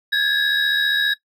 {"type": "tone cluster", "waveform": "triangle", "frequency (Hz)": [1641, 1716, 3815], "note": ["G#6", "A6", "A#7"], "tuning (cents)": [-21, -44, 39], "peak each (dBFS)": -19, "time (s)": [0.12, 1.14], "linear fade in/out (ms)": 10, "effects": ["noise-tail reverb RT60 0.1 s tail -17 dB re dry"]}